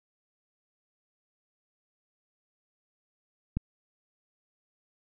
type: click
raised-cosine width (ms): 5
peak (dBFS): -16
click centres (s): 3.57
effects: none